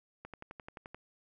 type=click train; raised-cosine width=0.5 ms; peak=-30 dBFS; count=9; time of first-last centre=0.25-0.946 s; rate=11.5 Hz; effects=none

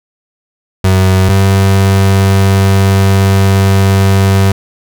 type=tone pair in turn; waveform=35% pulse; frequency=94.3 / 97.06 Hz; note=F#2 / G2; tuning=+33 / -17 cents; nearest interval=unison; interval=50 cents; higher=second; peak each=-4 dBFS; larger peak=neither; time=0.84-1.29 / 1.29-4.52 s; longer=second; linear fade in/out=5 ms; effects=none

